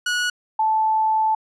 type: tone pair in turn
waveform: sawtooth / sine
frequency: 1462 / 875.1 Hz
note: F#6 / A5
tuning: -21 / -10 cents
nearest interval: major sixth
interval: 889 cents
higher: first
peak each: -16 dBFS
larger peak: neither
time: 0.06-0.3 / 0.59-1.35 s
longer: second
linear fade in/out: 5 ms
effects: low-pass 8000 Hz 12 dB/octave